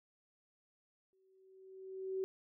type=tone with exponential growth; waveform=sine; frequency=380 Hz; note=F#4; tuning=46 cents sharp; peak=-33 dBFS; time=1.13-2.24 s; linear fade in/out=0 ms; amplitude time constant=240 ms; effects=none